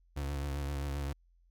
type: tone with vibrato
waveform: 35% pulse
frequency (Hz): 70.6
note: C#2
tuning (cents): +32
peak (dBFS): -32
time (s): 0.16-1.13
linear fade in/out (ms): 10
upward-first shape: sine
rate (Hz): 7.6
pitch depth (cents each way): 45
effects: added 43 Hz sine -63 dBFS peak until 1.5 s